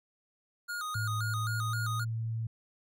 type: tone with vibrato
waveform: square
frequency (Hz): 1332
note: E6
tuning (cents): +18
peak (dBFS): -35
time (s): 0.68-2.05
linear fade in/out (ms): 20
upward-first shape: square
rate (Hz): 3.8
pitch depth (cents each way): 120
type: tone with pitch glide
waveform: sine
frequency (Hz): 107.8 to 113.16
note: A2 to A2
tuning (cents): -35 to +49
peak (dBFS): -31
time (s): 0.95-2.47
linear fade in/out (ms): 5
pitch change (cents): +84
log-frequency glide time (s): 1.18-1.98
effects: none